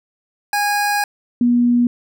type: tone pair in turn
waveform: 25% pulse / sine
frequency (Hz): 822 / 241.4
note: G#5 / B3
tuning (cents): -18 / -39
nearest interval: octave + major sixth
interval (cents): 2121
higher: first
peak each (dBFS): -12 / -11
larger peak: second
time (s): 0.53-1.04 / 1.41-1.87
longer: first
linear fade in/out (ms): 2
effects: none